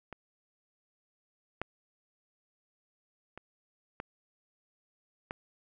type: clicks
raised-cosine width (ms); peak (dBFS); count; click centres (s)
0.5; -27 / -18 / -29 / -22 / -21; 5; 0.127 / 1.616 / 3.376 / 4.001 / 5.309
effects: none